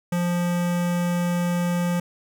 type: tone with notch filter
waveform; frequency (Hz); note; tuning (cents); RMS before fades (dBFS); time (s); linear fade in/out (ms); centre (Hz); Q
square; 175; F3; +4; -23; 0.12-2; 5; 4200; 2
effects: none